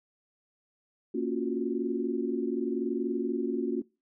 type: chord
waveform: sine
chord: Gb major seventh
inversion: first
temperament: equal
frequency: 233.1 / 277.2 / 349.2 / 370 Hz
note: Bb3 / Db4 / F4 / Gb4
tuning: 0 / 0 / 0 / 0 cents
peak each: -33 dBFS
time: 1.14-3.82 s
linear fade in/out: 10 ms
effects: noise-tail reverb RT60 0.3 s tail -23 dB re dry